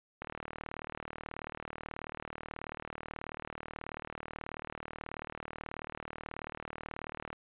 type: click train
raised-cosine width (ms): 0.5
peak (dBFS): -25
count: 274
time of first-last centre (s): 0.22-7.329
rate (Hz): 38.4
effects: resampled to 8000 Hz